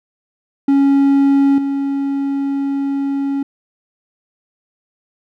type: tone with level steps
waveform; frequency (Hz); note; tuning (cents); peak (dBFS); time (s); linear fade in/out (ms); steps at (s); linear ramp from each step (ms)
triangle; 277.2; C#4; 0; -7 / -14; 0.68-3.43; 5; 1.58; 2
effects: none